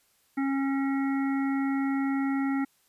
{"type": "harmonic tone", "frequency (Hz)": 273.1, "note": "C#4", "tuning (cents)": -26, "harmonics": [1, 3, 5, 7, 8], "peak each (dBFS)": [-25, -37, -39, -40, -44], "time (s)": [0.37, 2.65], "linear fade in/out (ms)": 10, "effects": ["white hiss -67 dBFS RMS until 2.88 s", "resampled to 32000 Hz"]}